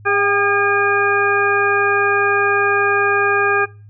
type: harmonic tone with a mistuned harmonic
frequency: 405 Hz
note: G#4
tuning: 43 cents flat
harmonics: 1 / 2 / 3 / 4 / 6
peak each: -19 / -22 / -20 / -17 / -23 dBFS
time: 0.05-3.66 s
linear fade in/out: 20 ms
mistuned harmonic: 2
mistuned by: -41 cents
effects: noise-tail reverb RT60 0.3 s tail -20 dB re dry + added 104 Hz sine -38 dBFS peak until 3.89 s